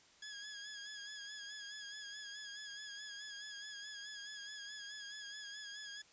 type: tone with vibrato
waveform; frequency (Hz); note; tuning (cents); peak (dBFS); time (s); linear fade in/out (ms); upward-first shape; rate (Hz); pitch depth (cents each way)
15% pulse; 1668; G#6; +7; -40; 0.22-6.02; 5; sine; 4.7; 46
effects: white hiss -65 dBFS RMS until 6.12 s + resampled to 16000 Hz